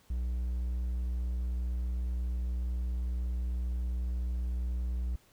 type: tone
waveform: triangle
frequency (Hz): 61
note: B1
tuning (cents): -21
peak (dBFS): -28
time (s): 0.1-5.16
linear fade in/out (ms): 5
effects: pink hiss -64 dBFS RMS until 5.32 s